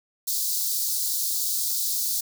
white high-pass noise, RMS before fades -26 dBFS, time 0.27-2.21 s, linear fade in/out 10 ms, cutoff 4000 Hz, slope 48 dB/octave, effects none

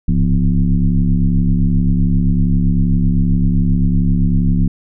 sine tone with frequency modulation, 101.6 Hz, G#2, 38 cents flat, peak -10 dBFS, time 0.08-4.68 s, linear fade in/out 5 ms, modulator 70.3 Hz, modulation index 1.7, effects none

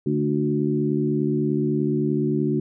harmonic tone with a mistuned harmonic, 73.4 Hz, D2, in tune, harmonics 2 / 3 / 4 / 5, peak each -25 / -25 / -25 / -25 dBFS, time 0.06-2.6 s, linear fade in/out 5 ms, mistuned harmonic 4, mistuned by +20 cents, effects none

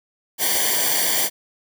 white noise with comb filter, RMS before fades -20 dBFS, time 0.38-1.3 s, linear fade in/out 50 ms, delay 0.76 ms, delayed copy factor -0.9, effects none

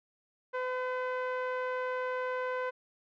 sawtooth tone with low-pass filter, 507 Hz, B4, 45 cents sharp, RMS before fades -34 dBFS, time 0.53-2.71 s, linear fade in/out 20 ms, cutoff 1600 Hz, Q 1.5, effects none

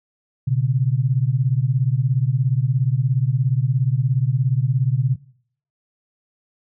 sine beating tone pair, 122.2 / 139.2 Hz, B2 / C#3, -18 / +8 cents, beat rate 17 Hz, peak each -19 dBFS, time 0.47-5.16 s, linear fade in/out 10 ms, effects noise-tail reverb RT60 0.6 s tail -20 dB re dry

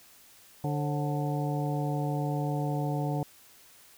harmonic tone with a mistuned harmonic, 146.83 Hz, D3, in tune, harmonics 1 / 2 / 3 / 4 / 5 / 6, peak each -29 / -35 / -39 / -39 / -37 / -41 dBFS, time 0.64-3.23 s, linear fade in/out 2 ms, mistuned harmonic 4, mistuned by -140 cents, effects white hiss -56 dBFS RMS until 3.97 s

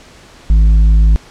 sine tone with tanh clipping, 53.1 Hz, G#1, 39 cents sharp, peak -6 dBFS, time 0.5-1.16 s, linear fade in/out 0 ms, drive 6 dB, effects pink hiss -40 dBFS RMS until 1.3 s + low-pass 7000 Hz 12 dB/octave

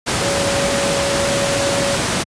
sine tone in noise, 560 Hz, C#5, 18 cents sharp, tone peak -19 dBFS, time 0.21-1.97 s, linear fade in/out 20 ms, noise pink, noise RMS -18 dBFS, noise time 0.06-2.24 s, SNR -4 dB, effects high-pass 100 Hz 12 dB/octave + resampled to 22050 Hz

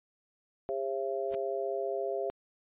harmonic tone, 134.8 Hz, C#3, 48 cents flat, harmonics 3 / 4 / 5, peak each -34 / -36 / -35 dBFS, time 0.69-2.3 s, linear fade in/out 0 ms
pink noise with exponential growth, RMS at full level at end -39 dBFS, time 1.28-1.35 s, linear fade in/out 2 ms, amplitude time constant 15 ms
effects resampled to 8000 Hz

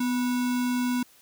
sine tone with sample-and-hold, 248.4 Hz, B3, 10 cents sharp, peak -23 dBFS, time 0-1.03 s, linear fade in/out 5 ms, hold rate 1225 Hz, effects white hiss -57 dBFS RMS until 1.21 s

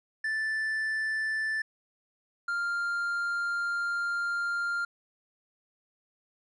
triangle tone pair in turn, 1760 / 1396.9 Hz, A6 / F6, 0 / 0 cents, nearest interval major third, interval 400 cents, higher first, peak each -26 / -26 dBFS, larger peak neither, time 0.24-1.62 / 2.48-4.85 s, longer second, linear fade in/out 5 ms, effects resampled to 24000 Hz

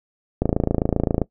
click train, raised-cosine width 2 ms, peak -5 dBFS, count 23, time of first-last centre 0.42-1.217 s, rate 27.6 Hz, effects noise-tail reverb RT60 0.1 s tail -19 dB re dry

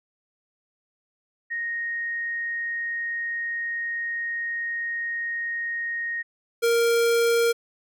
sine / square tone pair in turn, 1864.7 / 466.2 Hz, A#6 / A#4, 0 / 0 cents, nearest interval 2 octaves, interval 2400 cents, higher first, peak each -26 / -19 dBFS, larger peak second, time 1.5-6.23 / 6.62-7.53 s, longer first, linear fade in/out 20 ms, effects none

